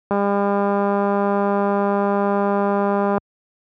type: click train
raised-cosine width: 1 ms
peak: -7 dBFS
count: 618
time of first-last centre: 0.11-3.18 s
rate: 201 Hz
effects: high-pass 80 Hz 12 dB/octave